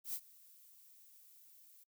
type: noise with ADSR envelope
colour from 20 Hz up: violet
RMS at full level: -39 dBFS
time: 0.04-1.84 s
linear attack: 97 ms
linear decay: 61 ms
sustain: -23 dB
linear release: 9 ms
effects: noise-tail reverb RT60 0.1 s tail -26 dB re dry